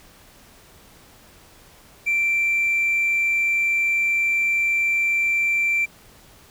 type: tone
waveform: triangle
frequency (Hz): 2349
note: D7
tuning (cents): 0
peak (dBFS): -15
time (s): 2.06-5.86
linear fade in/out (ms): 20
effects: tanh soft clip ceiling -14 dBFS + pink hiss -50 dBFS RMS until 6.5 s